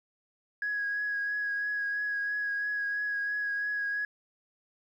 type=tone with vibrato; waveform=sine; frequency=1661.2 Hz; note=G#6; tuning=in tune; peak=-28 dBFS; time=0.62-4.05 s; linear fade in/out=2 ms; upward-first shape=triangle; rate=3 Hz; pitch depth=21 cents each way; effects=tanh soft clip ceiling -24 dBFS + 11-bit